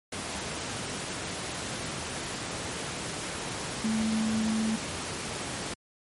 sine tone in noise, 220 Hz, A3, in tune, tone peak -25 dBFS, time 3.84-4.76 s, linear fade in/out 5 ms, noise pink, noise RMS -34 dBFS, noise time 0.12-5.74 s, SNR +6 dB, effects high-pass 100 Hz 12 dB/octave + MP3 48 kbps

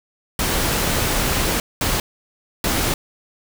pink noise bursts at uneven times, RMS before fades -20 dBFS, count 3, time 0.39-1.6 / 1.81-2 / 2.64-2.94 s, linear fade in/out 2 ms, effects none

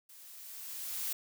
blue noise with level ramp, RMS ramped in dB -55 to -35 dBFS, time 0.09-1.13 s, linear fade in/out 5 ms, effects none

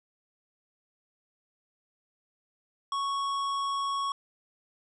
triangle tone with tanh clipping, 1108.7 Hz, C#6, in tune, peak -30 dBFS, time 2.92-4.12 s, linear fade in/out 2 ms, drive 18 dB, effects resampled to 24000 Hz

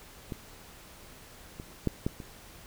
clicks, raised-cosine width 3 ms, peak -22 / -27 / -13 / -15 / -28 dBFS, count 5, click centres 0.322 / 1.599 / 1.873 / 2.065 / 2.202 s, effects pink hiss -51 dBFS RMS until 2.66 s

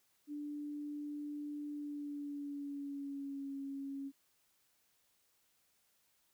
sine tone with pitch glide, 293.7 to 275.6 Hz, D4 to C#4, 0 to -10 cents, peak -40 dBFS, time 0.27-4.12 s, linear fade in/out 50 ms, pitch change -110 cents, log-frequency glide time 1.71-3.54 s, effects white hiss -75 dBFS RMS until 6.33 s

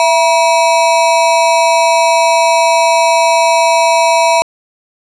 square ring-modulated tone, 812 Hz, G#5, 39 cents flat, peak -5 dBFS, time 0-4.42 s, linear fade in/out 0 ms, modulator 146 Hz, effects resampled to 22050 Hz + 7-bit

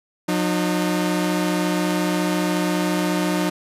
sawtooth tone pair together, 179.8 / 305.2 Hz, F#3 / D#4, -49 / -33 cents, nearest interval major sixth, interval 916 cents, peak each -18 dBFS, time 0.28-3.5 s, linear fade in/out 10 ms, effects resampled to 32000 Hz

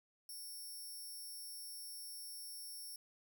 5% pulse tone with amplitude modulation, 5460 Hz, F8, 40 cents flat, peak -40 dBFS, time 0.29-2.96 s, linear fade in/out 2 ms, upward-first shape sine, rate 300 Hz, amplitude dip 25%, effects none

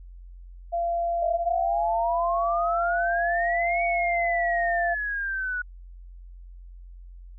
sine tone with pitch glide, 685 to 689 Hz, F5 to F5, -34 to -24 cents, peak -23 dBFS, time 0.72-4.95 s, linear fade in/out 20 ms, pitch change +10 cents, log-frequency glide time 2.46-2.92 s
sine exponential two-way sweep, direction up then down, 622.3 to 2251 to 1459 Hz, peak -26 dBFS, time 1.22-5.62 s, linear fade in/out 5 ms, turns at 3.83 s
effects added 44 Hz sine -41 dBFS peak until 7.38 s

